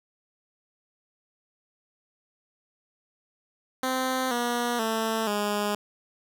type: tone with pitch steps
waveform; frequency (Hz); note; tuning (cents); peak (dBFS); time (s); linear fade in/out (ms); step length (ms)
10% pulse; 259 / 240.3 / 222.9 / 206.8; C4 / B3 / A3 / G#3; -17 / -47 / +23 / -7; -17; 3.83-5.75; 2; 480
effects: none